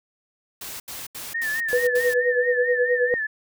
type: noise bursts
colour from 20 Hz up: white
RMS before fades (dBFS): -35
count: 6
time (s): 0.61-2.14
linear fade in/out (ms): 5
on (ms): 190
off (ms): 78
type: tone with vibrato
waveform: sine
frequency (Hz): 1792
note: A6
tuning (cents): +31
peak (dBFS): -23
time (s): 1.34-3.27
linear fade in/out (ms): 10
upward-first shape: sine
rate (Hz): 4.6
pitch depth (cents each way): 71
type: tone with tremolo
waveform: sine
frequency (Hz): 492.2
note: B4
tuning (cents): -6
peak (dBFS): -16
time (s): 1.73-3.14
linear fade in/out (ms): 0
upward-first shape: sine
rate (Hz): 9.4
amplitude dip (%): 75
effects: none